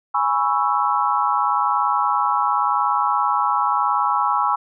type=chord; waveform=sine; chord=C# minor seventh; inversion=second; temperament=equal; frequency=830.6 / 987.8 / 1108.7 / 1318.5 Hz; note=G#5 / B5 / C#6 / E6; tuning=0 / 0 / 0 / 0 cents; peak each=-22 dBFS; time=0.14-4.56 s; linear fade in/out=10 ms; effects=none